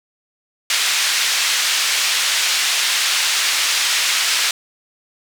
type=band-pass noise; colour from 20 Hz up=pink; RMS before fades=-18 dBFS; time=0.7-4.51 s; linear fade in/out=2 ms; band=2200 to 7100 Hz; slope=12 dB/octave; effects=none